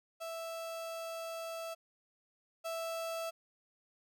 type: tone pair in turn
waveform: 35% pulse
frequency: 659.3 / 659.3 Hz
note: E5 / E5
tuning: 0 / 0 cents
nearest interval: unison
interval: 0 cents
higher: neither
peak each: -38 / -35 dBFS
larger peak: second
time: 0.2-1.75 / 2.64-3.31 s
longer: first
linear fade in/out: 20 ms
effects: none